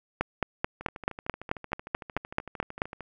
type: two click trains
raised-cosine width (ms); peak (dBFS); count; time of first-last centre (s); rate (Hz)
0.5; -24 / -10; 30 / 13; 0.81-3.007 / 0.21-2.819; 13.2 / 4.6
effects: none